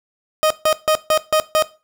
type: tone bursts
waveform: 30% pulse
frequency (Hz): 622.3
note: D#5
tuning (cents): 0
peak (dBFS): -10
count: 6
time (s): 0.43-1.624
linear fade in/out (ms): 0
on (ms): 74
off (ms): 150
effects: noise-tail reverb RT60 0.3 s tail -17 dB re dry